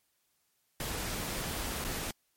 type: noise with dropouts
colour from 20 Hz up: pink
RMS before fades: -36 dBFS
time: 0.8-2.11 s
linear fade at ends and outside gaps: 2 ms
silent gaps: 1.842-1.847 s
effects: white hiss -75 dBFS RMS until 2.36 s + MP3 64 kbps